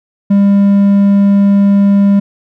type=tone; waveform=triangle; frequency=200 Hz; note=G3; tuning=35 cents sharp; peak=-3 dBFS; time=0.3-2.2 s; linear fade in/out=10 ms; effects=none